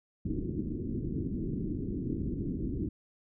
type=low-pass noise; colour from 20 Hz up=white; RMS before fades=-34 dBFS; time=0.25-2.89 s; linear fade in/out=5 ms; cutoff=350 Hz; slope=48 dB/octave; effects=none